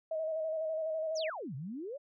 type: tone with vibrato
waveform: sine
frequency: 635 Hz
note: D#5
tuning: 35 cents sharp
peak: -32 dBFS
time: 0.11-1.3 s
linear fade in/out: 5 ms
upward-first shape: square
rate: 12 Hz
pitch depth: 28 cents each way
type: exponential two-way sweep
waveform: sine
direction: down then up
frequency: 7040 to 123.47 to 608 Hz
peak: -38 dBFS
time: 1.15-1.98 s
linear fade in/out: 20 ms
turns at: 1.55 s
effects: none